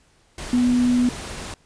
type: tone in noise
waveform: sine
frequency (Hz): 246.3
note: B3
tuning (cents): -5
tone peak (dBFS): -15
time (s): 0.53-1.09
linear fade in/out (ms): 2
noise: pink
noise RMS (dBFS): -33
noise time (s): 0.38-1.54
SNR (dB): +15
effects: pink hiss -59 dBFS RMS until 1.65 s + resampled to 22050 Hz